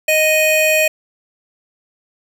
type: tone pair together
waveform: square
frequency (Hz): 622.3 / 2489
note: D#5 / D#7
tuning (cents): 0 / 0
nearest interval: 2 octaves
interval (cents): 2400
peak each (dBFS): -15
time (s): 0.08-0.88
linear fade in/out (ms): 5
effects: none